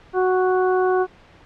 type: harmonic tone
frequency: 370 Hz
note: F#4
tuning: in tune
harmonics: 1 / 2 / 3 / 4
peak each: -17 / -23 / -27 / -29 dBFS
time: 0.13-1.07 s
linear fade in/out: 50 ms
effects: pink hiss -49 dBFS RMS until 1.45 s + low-pass 3000 Hz 12 dB/octave